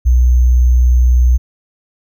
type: tone with sample-and-hold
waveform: sine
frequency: 61.74 Hz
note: B1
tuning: in tune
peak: -6 dBFS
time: 0.05-1.38 s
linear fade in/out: 20 ms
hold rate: 6300 Hz
effects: none